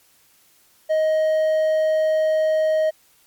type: tone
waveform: triangle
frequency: 627 Hz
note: D#5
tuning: 13 cents sharp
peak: -14 dBFS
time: 0.89-2.91 s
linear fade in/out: 20 ms
effects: white hiss -57 dBFS RMS until 3.26 s + MP3 96 kbps